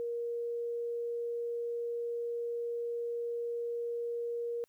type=tone; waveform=sine; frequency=471.7 Hz; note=A#4; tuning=20 cents sharp; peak=-33 dBFS; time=0-4.64 s; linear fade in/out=0 ms; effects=white hiss -75 dBFS RMS until 4.68 s